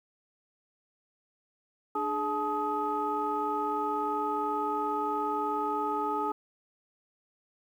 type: tone cluster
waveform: sine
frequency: 297.2 / 420.2 / 860 / 1258 Hz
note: D4 / G#4 / A5 / D#6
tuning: +21 / +20 / -40 / +19 cents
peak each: -36 / -34 / -31 / -32 dBFS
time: 1.95-6.32 s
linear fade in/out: 5 ms
effects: tanh soft clip ceiling -18 dBFS + 10-bit